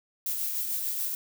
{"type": "noise with tremolo", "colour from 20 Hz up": "violet", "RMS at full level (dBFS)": -29, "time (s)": [0.26, 1.15], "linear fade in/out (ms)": 2, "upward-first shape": "triangle", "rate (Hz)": 6.8, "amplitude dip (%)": 40, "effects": []}